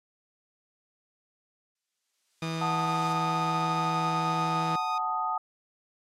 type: noise with exponential growth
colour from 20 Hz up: blue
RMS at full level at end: -41 dBFS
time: 1.75-3.13 s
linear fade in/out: 5 ms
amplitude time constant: 300 ms
type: tone with pitch glide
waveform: 15% pulse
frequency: 1224 to 1239.7 Hz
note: D#6 to D#6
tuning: -29 to -7 cents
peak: -31 dBFS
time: 2.42-4.98 s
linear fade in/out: 2 ms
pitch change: +22 cents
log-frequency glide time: 2.71-4.73 s
type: tone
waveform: sawtooth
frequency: 163 Hz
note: E3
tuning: 19 cents flat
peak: -26 dBFS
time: 2.42-4.76 s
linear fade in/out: 5 ms
type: chord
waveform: sine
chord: D# diminished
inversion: first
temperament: equal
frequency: 740 / 880 / 1244.5 Hz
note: F#5 / A5 / D#6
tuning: 0 / 0 / 0 cents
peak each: -33 / -31 / -29 dBFS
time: 2.61-5.38 s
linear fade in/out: 5 ms
effects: low-pass 7000 Hz 12 dB/octave + MP3 64 kbps